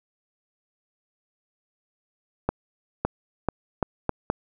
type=accelerating click train; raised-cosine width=1 ms; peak=-8 dBFS; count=6; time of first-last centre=2.49-4.301 s; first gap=560 ms; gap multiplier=0.78; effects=none